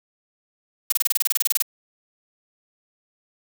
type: noise bursts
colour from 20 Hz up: blue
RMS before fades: -19 dBFS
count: 15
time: 0.9-1.623 s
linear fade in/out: 5 ms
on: 23 ms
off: 27 ms
effects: none